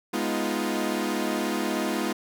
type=chord; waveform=sawtooth; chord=F half-diminished seventh; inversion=first; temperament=equal with one note detuned; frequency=207.7 / 246.9 / 312.6 / 349.2 Hz; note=Ab3 / Cb4 / Eb4 / F4; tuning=0 / 0 / +8 / 0 cents; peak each=-27 dBFS; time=0.13-2.13 s; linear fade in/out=10 ms; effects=none